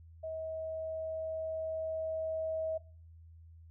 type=tone with level ramp; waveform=sine; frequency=639 Hz; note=D#5; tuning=46 cents sharp; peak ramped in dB=-37 to -32 dBFS; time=0.23-2.78 s; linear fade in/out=10 ms; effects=noise-tail reverb RT60 0.4 s tail -19 dB re dry + added 82 Hz sine -52 dBFS peak until 3.7 s